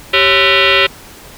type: tone with frequency modulation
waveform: sine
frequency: 390.3 Hz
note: G4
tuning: 8 cents flat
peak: -7 dBFS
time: 0.13-0.87 s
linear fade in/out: 10 ms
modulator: 471 Hz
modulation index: 6.9
effects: pink hiss -36 dBFS RMS until 1.37 s